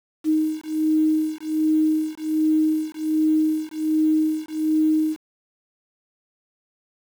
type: beating tone pair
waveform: sine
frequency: 311.1 / 312.4 Hz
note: D#4 / D#4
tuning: 0 / +7 cents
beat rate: 1.3 Hz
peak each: -21 / -21 dBFS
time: 0.24-5.17 s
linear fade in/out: 50 ms
effects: 7-bit